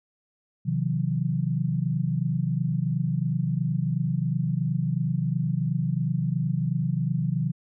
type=tone cluster; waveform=sine; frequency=130.4 / 158.4 / 181.3 Hz; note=C3 / D#3 / F#3; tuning=-5 / +31 / -35 cents; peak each=-27 / -26 / -29 dBFS; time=0.65-7.52 s; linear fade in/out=20 ms; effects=none